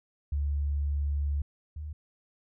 sine tone pair in turn, 71.9 / 75.77 Hz, D2 / D#2, -36 / -45 cents, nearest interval minor second, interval 91 cents, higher second, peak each -26 / -35 dBFS, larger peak first, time 0.32-1.42 / 1.76-1.93 s, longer first, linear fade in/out 5 ms, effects none

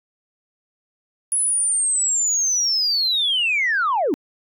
sine linear sweep, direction down, 10390 to 251.7 Hz, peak -16 dBFS, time 1.32-4.14 s, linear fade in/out 0 ms, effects tanh soft clip ceiling -13 dBFS

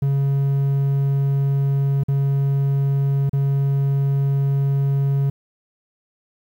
triangle tone with dropouts, 138.59 Hz, C#3, in tune, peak -14 dBFS, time 0.02-5.3 s, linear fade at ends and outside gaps 5 ms, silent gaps 2.036-2.083 / 3.295-3.331 s, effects 9-bit

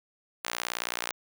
sawtooth tone with high-pass filter, 59.2 Hz, A#1, 27 cents sharp, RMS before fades -35 dBFS, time 0.44-1.12 s, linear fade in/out 10 ms, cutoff 1100 Hz, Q 0.58, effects none

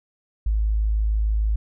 sine tone, 53.3 Hz, G#1, 46 cents sharp, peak -18 dBFS, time 0.46-1.56 s, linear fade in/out 5 ms, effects none

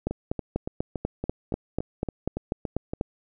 two click trains, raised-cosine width 2 ms, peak -12 / -16 dBFS, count 13 / 11, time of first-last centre 0.07-3.011 / 0.11-2.935 s, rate 4.08 / 3.54 Hz, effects none

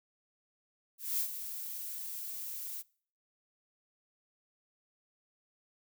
violet noise with ADSR envelope, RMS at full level -31 dBFS, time 0.98-2.83 s, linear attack 220 ms, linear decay 75 ms, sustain -10 dB, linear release 30 ms, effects noise-tail reverb RT60 0.5 s tail -24 dB re dry

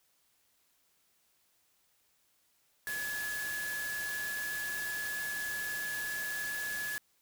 sine tone in noise, 1700 Hz, G#6, 40 cents sharp, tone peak -35 dBFS, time 2.87-6.98 s, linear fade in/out 0 ms, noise white, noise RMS -42 dBFS, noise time 2.87-6.98 s, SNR +4 dB, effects white hiss -72 dBFS RMS until 7.21 s

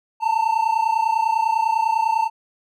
triangle tone pair together, 880 / 910 Hz, A5 / A#5, 0 / -42 cents, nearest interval minor second, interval 58 cents, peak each -18 dBFS, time 0.2-2.3 s, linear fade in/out 50 ms, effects none

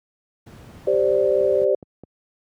brown noise, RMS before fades -37 dBFS, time 0.46-1.65 s, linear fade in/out 10 ms
sine chord, G suspended fourth, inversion none, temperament equal, 392 / 523.3 / 587.3 Hz, G4 / C5 / D5, 0 / 0 / 0 cents, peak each -20 dBFS, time 0.87-1.75 s, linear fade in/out 5 ms
click train, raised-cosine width 2 ms, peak -25 dBFS, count 4, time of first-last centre 1.41-2.036 s, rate 4.79 Hz
effects high-pass 100 Hz 12 dB/octave

